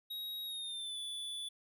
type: tone with pitch glide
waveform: square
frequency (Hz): 3800 to 3465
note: A#7 to A7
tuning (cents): +33 to -27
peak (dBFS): -40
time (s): 0.1-1.49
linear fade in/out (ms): 10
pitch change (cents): -160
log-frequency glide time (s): 0.44-0.98
effects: none